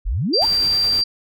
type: exponential sweep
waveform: sine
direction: up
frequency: 35.49 to 1010 Hz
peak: -18 dBFS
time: 0.05-0.46 s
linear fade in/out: 20 ms
type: tone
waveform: sine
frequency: 4710 Hz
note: D8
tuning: 4 cents sharp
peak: -15 dBFS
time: 0.33-1.04 s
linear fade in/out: 10 ms
type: noise with tremolo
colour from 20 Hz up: pink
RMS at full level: -31 dBFS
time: 0.41-1.02 s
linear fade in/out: 10 ms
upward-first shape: triangle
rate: 9.6 Hz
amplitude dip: 35%
effects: none